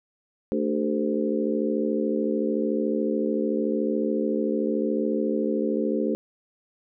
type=harmonic tone with a mistuned harmonic; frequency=73.7 Hz; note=D2; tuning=7 cents sharp; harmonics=3 / 4 / 5 / 6 / 7; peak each=-27 / -28 / -29 / -30 / -30 dBFS; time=0.52-6.15 s; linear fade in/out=0 ms; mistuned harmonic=5; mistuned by=+59 cents; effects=none